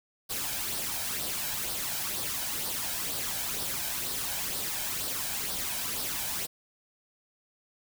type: noise with flanger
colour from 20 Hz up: white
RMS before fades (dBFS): -33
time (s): 0.29-6.47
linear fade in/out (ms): 20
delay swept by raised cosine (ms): 0.21 to 1.31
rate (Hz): 2.1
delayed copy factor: +0.5
effects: none